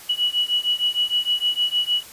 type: beating tone pair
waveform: sine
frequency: 2931 / 2937.5 Hz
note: F#7 / F#7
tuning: -17 / -13 cents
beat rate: 6.5 Hz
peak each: -22 dBFS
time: 0.09-2.03 s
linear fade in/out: 10 ms
effects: white hiss -42 dBFS RMS until 2.12 s + resampled to 32000 Hz